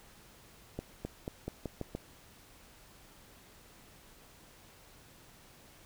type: accelerating click train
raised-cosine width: 2 ms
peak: -23 dBFS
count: 7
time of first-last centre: 0.79-1.95 s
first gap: 260 ms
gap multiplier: 0.88
effects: pink hiss -58 dBFS RMS until 5.85 s